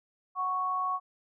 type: tone pair together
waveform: sine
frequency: 740 / 1108.7 Hz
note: F#5 / C#6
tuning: 0 / 0 cents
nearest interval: perfect fifth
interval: 700 cents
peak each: -36 / -28 dBFS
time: 0.35-1 s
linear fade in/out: 50 ms
effects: none